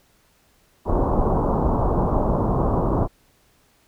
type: low-pass noise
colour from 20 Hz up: pink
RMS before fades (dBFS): -20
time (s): 0.85-3.08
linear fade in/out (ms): 50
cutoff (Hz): 1100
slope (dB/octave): 48
effects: pink hiss -60 dBFS RMS until 3.87 s